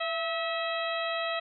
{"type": "harmonic tone with a mistuned harmonic", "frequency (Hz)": 647, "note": "E5", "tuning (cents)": -32, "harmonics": [1, 2, 3, 4, 5, 6], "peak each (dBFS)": [-32, -35, -37, -38, -39, -40], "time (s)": [0, 1.4], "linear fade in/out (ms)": 10, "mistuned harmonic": 1, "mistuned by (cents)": 58, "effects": []}